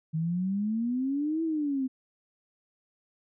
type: exponential two-way sweep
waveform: sine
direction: up then down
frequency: 155.56 to 330 to 256.2 Hz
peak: -26 dBFS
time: 0.13-1.88 s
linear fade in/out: 20 ms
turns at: 1.43 s
effects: none